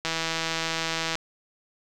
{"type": "click train", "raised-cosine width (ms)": 0.2, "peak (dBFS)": -10, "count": 181, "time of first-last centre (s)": [0.05, 1.154], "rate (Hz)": 163, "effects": []}